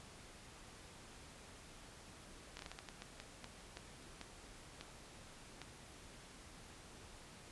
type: slowing click train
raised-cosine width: 0.2 ms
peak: -30 dBFS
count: 14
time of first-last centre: 2.57-5.617 s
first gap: 22 ms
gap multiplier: 1.35
effects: pink hiss -57 dBFS RMS until 7.51 s + resampled to 24000 Hz

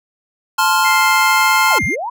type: chord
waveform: square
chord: F major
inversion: first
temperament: just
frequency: 873.1 / 1047.7 / 1396.9 Hz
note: A5 / C6 / F6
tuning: -14 / +2 / 0 cents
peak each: -17 dBFS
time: 0.58-1.79 s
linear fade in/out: 10 ms
type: tone with pitch glide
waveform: triangle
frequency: 2098 to 2110 Hz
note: C7 to C7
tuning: +4 to +14 cents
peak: -15 dBFS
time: 0.84-1.96 s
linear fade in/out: 20 ms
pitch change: +10 cents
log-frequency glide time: 1.03-1.58 s
type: linear two-way sweep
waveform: sine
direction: down then up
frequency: 1029 to 57 to 1029 Hz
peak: -20 dBFS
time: 1.67-2.1 s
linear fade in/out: 10 ms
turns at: 1.84 s
effects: none

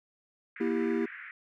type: band-pass noise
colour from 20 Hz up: pink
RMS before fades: -45 dBFS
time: 0.56-1.31 s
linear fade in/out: 2 ms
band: 1500 to 2200 Hz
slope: 48 dB/octave
type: chord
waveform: triangle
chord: E diminished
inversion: second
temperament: just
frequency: 237.3 / 329.6 / 395.6 Hz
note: Bb3 / E4 / G4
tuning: +31 / 0 / +16 cents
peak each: -29 dBFS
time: 0.6-1.06 s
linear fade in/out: 10 ms
effects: none

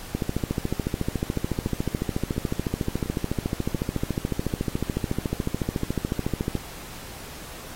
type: two click trains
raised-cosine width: 3 ms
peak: -21 / -11 dBFS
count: 4 / 90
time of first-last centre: 1.67-3.753 / 0.15-6.553 s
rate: 1.44 / 13.9 Hz
effects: pink hiss -41 dBFS RMS until 7.75 s + AAC 48 kbps

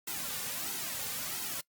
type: noise with flanger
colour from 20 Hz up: white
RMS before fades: -37 dBFS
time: 0.07-1.61 s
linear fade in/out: 5 ms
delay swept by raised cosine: 1.7 to 3.1 ms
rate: 1.5 Hz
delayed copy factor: -0.8
effects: noise-tail reverb RT60 0.1 s tail -22 dB re dry + Opus 48 kbps

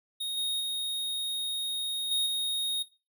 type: tone with level steps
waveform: square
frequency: 3729 Hz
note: A#7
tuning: in tune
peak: -31 / -28 / -30 / -25 / -28 dBFS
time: 0.2-2.83 s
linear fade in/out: 10 ms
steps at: 0.37 / 0.6 / 2.11 / 2.26 s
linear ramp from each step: 5 ms
effects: noise-tail reverb RT60 0.3 s tail -18 dB re dry

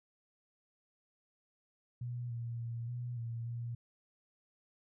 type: tone with pitch steps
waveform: sine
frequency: 121.5 / 117.5 / 116.8 / 121.8 / 116.1 / 118.3 Hz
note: B2 / A#2 / A#2 / B2 / A#2 / A#2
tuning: -28 / +14 / +4 / -24 / -7 / +26 cents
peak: -37 dBFS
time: 2.01-3.75 s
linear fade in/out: 5 ms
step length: 290 ms
effects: none

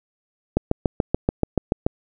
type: click train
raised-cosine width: 2 ms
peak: -4 dBFS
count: 10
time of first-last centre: 0.57-1.865 s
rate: 6.95 Hz
effects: none

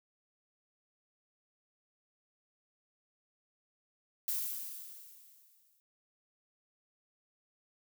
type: noise with exponential decay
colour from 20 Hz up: violet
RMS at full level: -33 dBFS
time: 4.28-5.8 s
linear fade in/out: 0 ms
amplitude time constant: 330 ms
effects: none

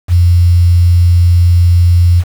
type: tone with quantisation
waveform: sine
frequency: 87.31 Hz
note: F2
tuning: in tune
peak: -4 dBFS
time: 0.08-2.24 s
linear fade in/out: 50 ms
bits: 5
effects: none

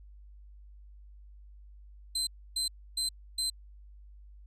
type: tone bursts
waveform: 30% pulse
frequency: 4086 Hz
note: C8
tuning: 42 cents flat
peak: -26 dBFS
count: 4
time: 2.15-3.5 s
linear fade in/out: 5 ms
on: 120 ms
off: 290 ms
effects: added 50 Hz sine -49 dBFS peak until 4.46 s + resampled to 32000 Hz

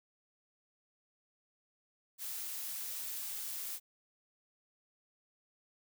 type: noise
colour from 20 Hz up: blue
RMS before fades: -41 dBFS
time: 2.18-3.8 s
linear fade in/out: 50 ms
effects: none

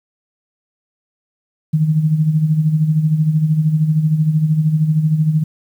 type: tone with tremolo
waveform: sine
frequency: 155.56 Hz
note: D#3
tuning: in tune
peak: -9 dBFS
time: 1.73-5.44 s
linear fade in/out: 10 ms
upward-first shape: sine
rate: 13 Hz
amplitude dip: 60%
effects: 8-bit

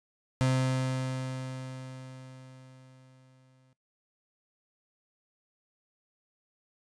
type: tone with exponential decay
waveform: 35% pulse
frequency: 130 Hz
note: C3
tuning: 11 cents flat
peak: -21 dBFS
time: 0.41-3.73 s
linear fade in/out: 0 ms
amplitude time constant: 720 ms
effects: noise-tail reverb RT60 0.2 s tail -21 dB re dry + resampled to 22050 Hz

